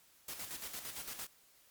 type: noise with tremolo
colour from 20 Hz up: white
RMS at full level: -43 dBFS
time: 0.28-1.27 s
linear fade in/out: 5 ms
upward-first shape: square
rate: 8.8 Hz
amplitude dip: 55%
effects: white hiss -66 dBFS RMS until 1.7 s + Opus 48 kbps